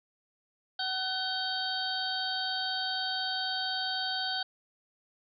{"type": "harmonic tone with a mistuned harmonic", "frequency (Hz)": 754, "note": "F#5", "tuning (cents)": 32, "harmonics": [1, 2, 4, 5, 6], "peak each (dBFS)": [-37, -36, -37, -38, -35], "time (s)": [0.79, 4.43], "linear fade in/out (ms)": 5, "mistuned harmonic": 4, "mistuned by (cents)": 89, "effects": []}